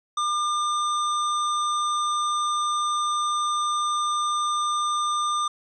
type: tone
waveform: square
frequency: 1202 Hz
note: D6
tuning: 40 cents sharp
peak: -23 dBFS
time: 0.17-5.48 s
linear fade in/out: 5 ms
effects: resampled to 22050 Hz + 10-bit